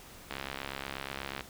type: click train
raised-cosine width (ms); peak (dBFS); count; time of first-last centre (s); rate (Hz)
0.3; -20; 76; 0.31-1.408; 68.3
effects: pink hiss -51 dBFS RMS until 1.49 s